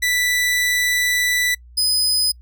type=tone pair in turn; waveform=sawtooth; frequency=1975.5 / 5015 Hz; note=B6 / D#8; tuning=0 / +13 cents; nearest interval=octave + major third; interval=1613 cents; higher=second; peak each=-13 dBFS; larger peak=neither; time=0.02-1.55 / 1.77-2.32 s; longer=first; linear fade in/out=10 ms; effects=noise-tail reverb RT60 0.1 s tail -26 dB re dry + added 60 Hz sine -41 dBFS peak until 2.41 s